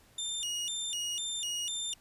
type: tone with vibrato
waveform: 25% pulse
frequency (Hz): 3216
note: G7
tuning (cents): +44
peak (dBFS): -29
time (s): 0.18-1.94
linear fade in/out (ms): 5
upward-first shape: square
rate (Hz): 2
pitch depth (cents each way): 190
effects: pink hiss -62 dBFS RMS until 2 s + resampled to 32000 Hz